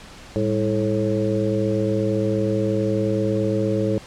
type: harmonic tone with a mistuned harmonic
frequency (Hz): 108.5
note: A2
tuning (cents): -24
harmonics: 1 / 2 / 3 / 4 / 5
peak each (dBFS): -25 / -25 / -25 / -25 / -25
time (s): 0.36-3.98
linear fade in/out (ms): 0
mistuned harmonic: 2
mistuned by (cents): -120
effects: pink hiss -42 dBFS RMS until 4.06 s + low-pass 7000 Hz 12 dB/octave